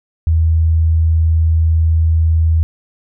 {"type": "tone", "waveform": "sine", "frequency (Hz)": 80.9, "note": "E2", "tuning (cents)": -32, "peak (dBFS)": -9, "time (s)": [0.27, 2.63], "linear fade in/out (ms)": 0, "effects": []}